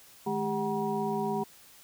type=tone cluster; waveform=sine; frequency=155.8 / 212.6 / 399.6 / 749 / 956 Hz; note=D#3 / G#3 / G4 / F#5 / A#5; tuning=+3 / +41 / +33 / +21 / +43 cents; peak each=-40 / -33 / -32 / -35 / -35 dBFS; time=0.26-1.44 s; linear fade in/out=10 ms; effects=white hiss -55 dBFS RMS until 1.83 s